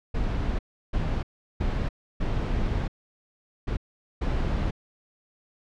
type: noise bursts at uneven times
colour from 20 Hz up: brown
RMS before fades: -26 dBFS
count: 6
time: 0.14-0.59 / 0.93-1.23 / 1.6-1.89 / 2.2-2.88 / 3.67-3.77 / 4.21-4.71 s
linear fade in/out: 10 ms
effects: low-pass 4000 Hz 12 dB/octave